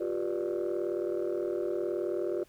sine chord, G dominant seventh, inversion third, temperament just, 352.8 / 392 / 490 / 588 Hz, F4 / G4 / B4 / D5, +18 / 0 / -14 / +2 cents, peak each -31 / -33 / -36 / -35 dBFS, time 0-2.44 s, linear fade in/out 10 ms, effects tanh soft clip ceiling -24 dBFS + pink hiss -63 dBFS RMS until 2.48 s

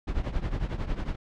brown noise with tremolo, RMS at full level -26 dBFS, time 0.07-1.16 s, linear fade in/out 10 ms, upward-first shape triangle, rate 11 Hz, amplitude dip 85%, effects low-pass 4000 Hz 12 dB/octave

